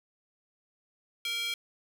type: tone with high-pass filter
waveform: square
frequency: 464.6 Hz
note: A#4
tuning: 6 cents flat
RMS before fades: -33 dBFS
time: 1.25-1.54 s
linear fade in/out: 2 ms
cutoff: 2800 Hz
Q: 7.7
effects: none